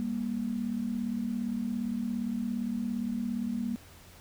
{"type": "tone pair together", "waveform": "sine", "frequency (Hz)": [200, 237.4], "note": ["G3", "A#3"], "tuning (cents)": [35, 32], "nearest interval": "minor third", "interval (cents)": 297, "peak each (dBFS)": [-34, -31], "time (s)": [0, 3.76], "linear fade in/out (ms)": 0, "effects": ["added 88 Hz sine -55 dBFS peak until 4.2 s", "pink hiss -54 dBFS RMS until 4.2 s"]}